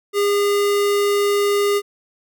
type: tone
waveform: square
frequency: 406.6 Hz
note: G#4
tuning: 37 cents flat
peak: -16 dBFS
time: 0.13-1.82 s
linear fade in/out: 50 ms
effects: none